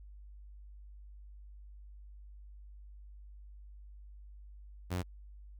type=tone; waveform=sawtooth; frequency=89.9 Hz; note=F#2; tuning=49 cents flat; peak=-29 dBFS; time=4.9-5.03 s; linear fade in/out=20 ms; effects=added 50 Hz sine -49 dBFS peak until 5.59 s